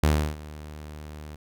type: tone with ADSR envelope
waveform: sawtooth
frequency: 75.7 Hz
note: D#2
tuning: 47 cents flat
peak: -13 dBFS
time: 0.03-1.36 s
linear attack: 5 ms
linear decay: 320 ms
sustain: -21 dB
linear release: 7 ms
effects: none